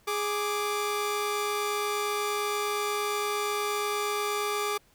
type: tone pair together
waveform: sawtooth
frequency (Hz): 414.4 / 1174.7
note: G#4 / D6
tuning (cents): -4 / 0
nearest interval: octave + tritone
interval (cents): 1804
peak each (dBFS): -26 / -27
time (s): 0.07-4.78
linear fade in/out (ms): 10
effects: pink hiss -63 dBFS RMS until 4.94 s